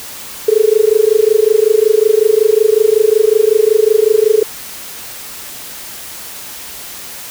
sine tone with amplitude modulation, 432.9 Hz, A4, 28 cents flat, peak -3 dBFS, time 0.48-4.43 s, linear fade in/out 5 ms, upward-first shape sine, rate 25.4 Hz, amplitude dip 100%, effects white hiss -29 dBFS RMS until 7.3 s

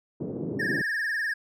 white band-pass noise, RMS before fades -32 dBFS, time 0.2-0.82 s, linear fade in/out 5 ms, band 130 to 370 Hz, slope 24 dB/octave
triangle tone with vibrato, 1738 Hz, A6, 22 cents flat, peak -24 dBFS, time 0.59-1.34 s, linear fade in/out 10 ms, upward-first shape sine, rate 20 Hz, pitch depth 110 cents each way
effects none

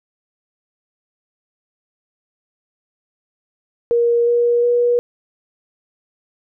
sine tone with pitch steps, 472 / 476.9 / 481.9 Hz, A#4 / A#4 / B4, +22 / +39 / -43 cents, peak -12 dBFS, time 3.91-4.99 s, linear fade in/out 0 ms, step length 360 ms, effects none

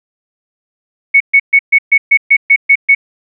sine tone bursts, 2217 Hz, C#7, in tune, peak -3 dBFS, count 10, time 1.14-2.95 s, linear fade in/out 10 ms, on 64 ms, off 130 ms, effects none

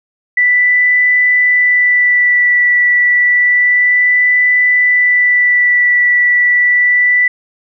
sine tone with vibrato, 1973 Hz, B6, 2 cents flat, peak -7 dBFS, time 0.37-7.28 s, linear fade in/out 5 ms, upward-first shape sine, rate 0.3 Hz, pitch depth 13 cents each way, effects none

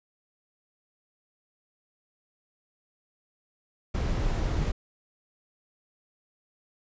brown noise, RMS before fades -27 dBFS, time 3.94-4.72 s, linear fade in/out 10 ms, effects resampled to 16000 Hz

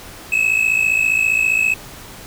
triangle tone pair together, 2556 / 2611 Hz, D#7 / E7, +46 / -17 cents, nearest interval unison, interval 37 cents, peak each -15 / -15 dBFS, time 0.32-1.74 s, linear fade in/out 5 ms, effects pink hiss -37 dBFS RMS until 2.26 s

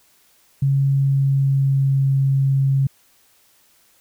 sine tone with pitch glide, 137.6 to 136.1 Hz, C#3 to C#3, -12 to -31 cents, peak -14 dBFS, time 0.62-2.87 s, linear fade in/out 5 ms, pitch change -19 cents, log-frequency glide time 0.88-2.07 s, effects white hiss -57 dBFS RMS until 4 s

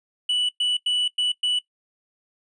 triangle tone bursts at uneven times, 2960 Hz, F#7, in tune, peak -18 dBFS, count 5, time 0.29-0.49 / 0.6-0.77 / 0.86-1.08 / 1.18-1.32 / 1.43-1.59 s, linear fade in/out 5 ms, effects noise-tail reverb RT60 0.1 s tail -18 dB re dry + resampled to 24000 Hz

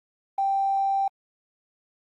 triangle tone, 784 Hz, G5, in tune, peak -17 dBFS, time 0.38-1.08 s, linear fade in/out 5 ms, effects tanh soft clip ceiling -19 dBFS + Opus 24 kbps

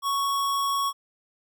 square tone, 1111 Hz, C#6, 4 cents sharp, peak -24 dBFS, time 0.02-0.93 s, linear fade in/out 50 ms, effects none

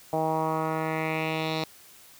10% pulse tone with low-pass filter sweep, 158.7 Hz, D#3, 35 cents sharp, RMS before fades -28 dBFS, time 0.13-1.64 s, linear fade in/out 2 ms, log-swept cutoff 730 to 4300 Hz, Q 2.9, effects white hiss -52 dBFS RMS until 2.19 s

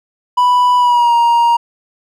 triangle tone with pitch glide, 987.8 to 939.9 Hz, B5 to A#5, 0 to +14 cents, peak -6 dBFS, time 0.37-1.57 s, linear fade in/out 10 ms, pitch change -86 cents, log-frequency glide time 0.77-1.14 s, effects none

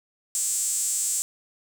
sawtooth tone with high-pass filter, 296.1 Hz, D4, 14 cents sharp, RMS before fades -26 dBFS, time 0.35-1.22 s, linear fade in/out 0 ms, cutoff 7700 Hz, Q 6.4, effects none

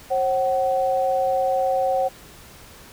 sine tone pair together, 536.9 / 753 Hz, C5 / F#5, +45 / +30 cents, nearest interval tritone, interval 585 cents, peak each -21 dBFS, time 0.1-2.09 s, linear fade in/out 20 ms, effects pink hiss -45 dBFS RMS until 2.92 s

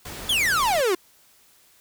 pink noise, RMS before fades -36 dBFS, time 0.05-0.81 s, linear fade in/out 5 ms
45% pulse exponential sweep, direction down, 3520 to 341.9 Hz, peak -19 dBFS, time 0.29-0.95 s, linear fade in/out 5 ms
effects white hiss -57 dBFS RMS until 1.8 s

